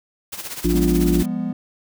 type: noise with tremolo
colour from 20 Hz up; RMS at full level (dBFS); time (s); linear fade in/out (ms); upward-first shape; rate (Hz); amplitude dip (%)
white; -29; 0.32-1.26; 10; sine; 16; 70
type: harmonic tone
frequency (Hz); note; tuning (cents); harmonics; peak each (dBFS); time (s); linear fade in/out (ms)
58.27; A#1; 0; 1 / 3 / 5 / 6; -21 / -21 / -21 / -21; 0.64-1.23; 10
type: chord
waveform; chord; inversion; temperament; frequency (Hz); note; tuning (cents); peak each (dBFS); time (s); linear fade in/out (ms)
triangle; F diminished; none; equal with one note detuned; 174.61 / 204.4 / 246.9; F3 / Ab3 / Cb4; 0 / -27 / 0; -26 / -24 / -23; 0.73-1.53; 5
effects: none